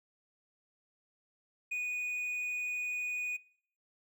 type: tone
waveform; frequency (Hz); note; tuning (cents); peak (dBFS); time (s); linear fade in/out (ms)
triangle; 2472; D#7; -12; -31; 1.71-3.37; 10
effects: noise-tail reverb RT60 0.6 s tail -23 dB re dry